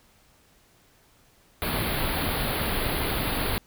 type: band-stop noise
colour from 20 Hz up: pink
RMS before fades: -27 dBFS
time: 1.62-3.58 s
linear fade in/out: 0 ms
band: 4600 to 9900 Hz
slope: 96 dB/octave
effects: pink hiss -60 dBFS RMS until 3.66 s